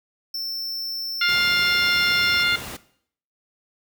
square tone, 5370 Hz, E8, 31 cents sharp, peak -26 dBFS, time 0.34-2.43 s, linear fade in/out 5 ms
harmonic tone, 703 Hz, F5, 11 cents sharp, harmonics 2 / 3 / 4 / 5 / 6, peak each -22 / -24 / -25 / -26 / -27 dBFS, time 1.21-2.56 s, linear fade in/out 5 ms
pink noise, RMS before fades -34 dBFS, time 1.28-2.77 s, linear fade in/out 10 ms
effects noise-tail reverb RT60 0.6 s tail -17 dB re dry + high-pass 80 Hz 12 dB/octave

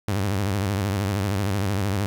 sawtooth tone with vibrato, 99.2 Hz, G2, 21 cents sharp, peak -18 dBFS, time 0.08-2.06 s, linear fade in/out 0 ms, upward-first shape sine, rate 13 Hz, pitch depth 120 cents each way, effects 9-bit

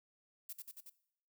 violet noise with echo, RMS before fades -45 dBFS, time 0.49-0.53 s, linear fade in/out 5 ms, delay 92 ms, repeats 4, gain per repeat -2 dB, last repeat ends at 0.898 s, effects noise-tail reverb RT60 0.7 s tail -18 dB re dry

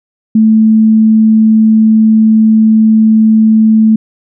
sine tone, 219.4 Hz, A3, 5 cents flat, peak -3 dBFS, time 0.35-3.96 s, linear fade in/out 5 ms, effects none

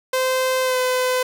sawtooth tone with pitch glide, 517 to 507.5 Hz, C5 to B4, -21 to +47 cents, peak -14 dBFS, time 0.13-1.23 s, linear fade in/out 5 ms, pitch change -32 cents, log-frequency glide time 0.62-0.78 s, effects none

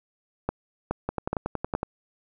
two click trains, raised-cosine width 1 ms, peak -13 / -11 dBFS, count 9 / 4, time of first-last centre 1.09-1.831 / 0.49-1.751 s, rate 10.8 / 2.38 Hz, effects none

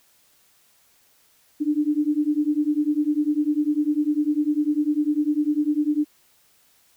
sine beating tone pair, 293.7 / 303.7 Hz, D4 / D#4, 0 / -42 cents, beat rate 10 Hz, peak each -22 / -22 dBFS, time 1.6-6.05 s, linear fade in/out 20 ms, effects white hiss -60 dBFS RMS until 6.96 s

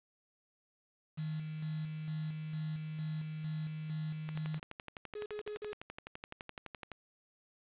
sine tone with tremolo, 155.56 Hz, D#3, in tune, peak -35 dBFS, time 1.17-4.6 s, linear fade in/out 20 ms, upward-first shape square, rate 2.2 Hz, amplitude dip 35%
click train, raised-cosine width 0.3 ms, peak -27 dBFS, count 32, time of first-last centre 4.29-6.917 s, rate 11.8 Hz
triangle tone bursts, 420.5 Hz, G#4, 22 cents sharp, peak -37 dBFS, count 4, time 5.15-5.728 s, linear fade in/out 5 ms, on 110 ms, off 46 ms
effects resampled to 8000 Hz + 9-bit

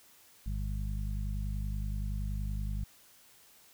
harmonic tone, 50.6 Hz, G#1, 44 cents flat, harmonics 1 / 2 / 3 / 4, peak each -33 / -39 / -43 / -45 dBFS, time 0.46-2.84 s, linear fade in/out 5 ms, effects white hiss -60 dBFS RMS until 3.73 s

